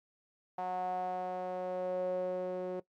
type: tone with band-pass filter sweep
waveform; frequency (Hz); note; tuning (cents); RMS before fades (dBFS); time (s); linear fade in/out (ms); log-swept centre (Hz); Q
sawtooth; 182.8; F#3; -21; -35; 0.58-2.8; 5; 790 to 460; 6.7
effects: noise-tail reverb RT60 0.1 s tail -18 dB re dry + MP3 96 kbps